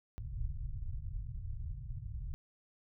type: low-pass noise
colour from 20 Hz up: pink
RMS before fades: -40 dBFS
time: 0.18-2.34 s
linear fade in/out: 0 ms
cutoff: 130 Hz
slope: 48 dB/octave
effects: none